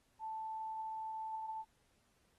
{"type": "tone", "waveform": "sine", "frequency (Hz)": 880, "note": "A5", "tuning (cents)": 0, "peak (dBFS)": -40, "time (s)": [0.19, 1.65], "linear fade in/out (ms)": 50, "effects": ["pink hiss -75 dBFS RMS until 2.38 s", "AAC 32 kbps"]}